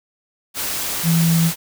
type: tone in noise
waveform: sine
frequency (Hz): 165.7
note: E3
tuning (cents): +9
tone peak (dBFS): -13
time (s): 1.03-1.52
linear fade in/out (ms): 50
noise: white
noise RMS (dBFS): -24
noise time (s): 0.54-1.56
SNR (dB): +8
effects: none